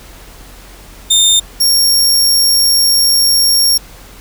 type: tone pair in turn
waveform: 25% pulse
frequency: 3625 / 5541 Hz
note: A#7 / F8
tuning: -49 / -15 cents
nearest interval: perfect fifth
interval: 734 cents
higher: second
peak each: -3 dBFS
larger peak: neither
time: 1.1-1.4 / 1.6-3.78 s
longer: second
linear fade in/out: 10 ms
effects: added 44 Hz sine -37 dBFS peak until 4.2 s + pink hiss -38 dBFS RMS until 4.2 s